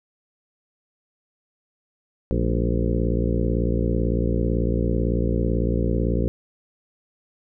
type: harmonic tone with a mistuned harmonic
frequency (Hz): 58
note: A#1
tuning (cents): -8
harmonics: 1 / 2 / 3 / 4 / 5 / 6 / 7 / 8 / 9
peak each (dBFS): -23 / -26 / -28 / -29 / -30 / -31 / -31 / -32 / -33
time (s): 2.31-6.28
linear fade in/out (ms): 0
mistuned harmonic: 4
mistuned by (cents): -98
effects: none